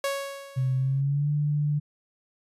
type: tone with exponential decay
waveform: sawtooth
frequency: 554.4 Hz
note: C#5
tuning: in tune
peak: -20 dBFS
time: 0.04-1.01 s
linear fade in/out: 2 ms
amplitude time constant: 210 ms
type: tone with pitch glide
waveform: sine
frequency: 130 to 147.62 Hz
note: C3 to D3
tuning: -11 to +9 cents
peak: -22 dBFS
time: 0.56-1.8 s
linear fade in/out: 20 ms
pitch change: +220 cents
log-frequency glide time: 0.76-1.3 s
effects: resampled to 32000 Hz